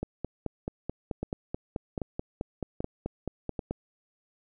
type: two click trains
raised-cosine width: 2 ms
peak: -18 / -18 dBFS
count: 4 / 18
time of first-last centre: 1.23-3.592 / 0.03-3.71 s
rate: 1.27 / 4.62 Hz
effects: none